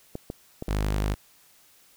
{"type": "clicks", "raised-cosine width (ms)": 2, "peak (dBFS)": -19, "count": 4, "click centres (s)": [0.154, 0.301, 0.624, 0.683]}
{"type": "tone", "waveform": "sawtooth", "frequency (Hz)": 51.2, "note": "G#1", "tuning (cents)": -24, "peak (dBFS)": -20, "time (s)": [0.68, 1.15], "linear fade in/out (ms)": 20}
{"effects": ["white hiss -58 dBFS RMS until 1.96 s"]}